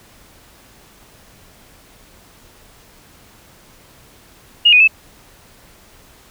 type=tone with pitch steps; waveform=sine; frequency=2855 / 2480 / 2615 Hz; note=F7 / D#7 / E7; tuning=+37 / -6 / -15 cents; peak=-6 dBFS; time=4.65-4.878 s; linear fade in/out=10 ms; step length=76 ms; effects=pink hiss -47 dBFS RMS until 6.3 s